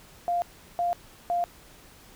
sine tone bursts, 698.5 Hz, F5, in tune, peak -23 dBFS, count 3, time 0.28-1.44 s, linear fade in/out 0 ms, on 140 ms, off 370 ms, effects pink hiss -52 dBFS RMS until 2.15 s

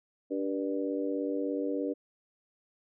harmonic tone with a mistuned harmonic, 96.8 Hz, G2, 21 cents flat, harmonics 3 / 4 / 5 / 6, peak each -32 / -37 / -34 / -40 dBFS, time 0.3-1.94 s, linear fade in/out 20 ms, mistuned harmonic 6, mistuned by +39 cents, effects none

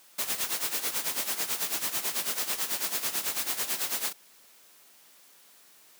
white noise with tremolo, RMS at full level -28 dBFS, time 0.18-4.13 s, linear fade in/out 10 ms, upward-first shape sine, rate 9.1 Hz, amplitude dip 75%, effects white hiss -57 dBFS RMS until 5.99 s + high-pass 200 Hz 12 dB/octave

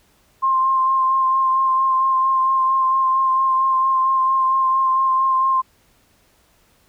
sine tone with vibrato, 1056 Hz, C6, 16 cents sharp, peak -14 dBFS, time 0.42-5.62 s, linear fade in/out 20 ms, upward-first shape sine, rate 4.4 Hz, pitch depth 17 cents each way, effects pink hiss -58 dBFS RMS until 6.88 s

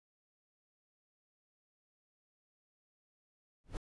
brown noise with exponential growth, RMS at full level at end -33 dBFS, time 3.64-3.77 s, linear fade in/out 0 ms, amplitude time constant 27 ms, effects resampled to 24000 Hz

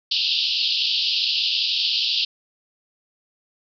white band-pass noise, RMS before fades -22 dBFS, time 0.11-2.25 s, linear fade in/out 5 ms, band 2700 to 5000 Hz, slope 96 dB/octave, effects none

